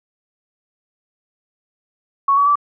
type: tone with pitch steps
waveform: sine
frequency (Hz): 1108.7 / 1134 / 1159.8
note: C#6 / C#6 / D6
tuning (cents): 0 / +39 / -22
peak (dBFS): -11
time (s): 2.28-2.556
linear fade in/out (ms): 5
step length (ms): 92
effects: none